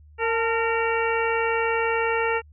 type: harmonic tone with a mistuned harmonic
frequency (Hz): 459.1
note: A#4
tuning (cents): -26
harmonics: 1 / 2 / 3 / 4 / 5 / 6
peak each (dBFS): -24 / -27 / -29 / -30 / -31 / -32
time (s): 0.18-2.42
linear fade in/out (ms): 50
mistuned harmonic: 2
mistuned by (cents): -55
effects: added 75 Hz sine -47 dBFS peak until 2.52 s